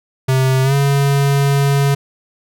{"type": "tone with pitch glide", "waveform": "square", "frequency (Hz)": [131.4, 140.02], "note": ["C3", "C#3"], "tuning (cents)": [8, 18], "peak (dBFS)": -12, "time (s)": [0.28, 1.95], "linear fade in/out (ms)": 10, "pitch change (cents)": 110, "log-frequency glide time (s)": [0.63, 0.74], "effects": []}